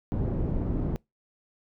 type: low-pass noise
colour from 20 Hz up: pink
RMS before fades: -28 dBFS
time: 0.12-0.96 s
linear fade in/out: 0 ms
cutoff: 330 Hz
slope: 12 dB/octave
effects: noise-tail reverb RT60 0.2 s tail -25 dB re dry